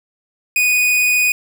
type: tone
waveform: 45% pulse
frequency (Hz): 2479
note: D#7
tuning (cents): -7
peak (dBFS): -12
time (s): 0.56-1.32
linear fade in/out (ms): 2
effects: none